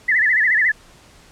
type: tone with vibrato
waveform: sine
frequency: 1864.7 Hz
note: A#6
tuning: in tune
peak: -13 dBFS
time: 0.08-0.72 s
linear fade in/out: 10 ms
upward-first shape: sine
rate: 14 Hz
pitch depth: 160 cents each way
effects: pink hiss -48 dBFS RMS until 1.31 s + low-pass 9000 Hz 12 dB/octave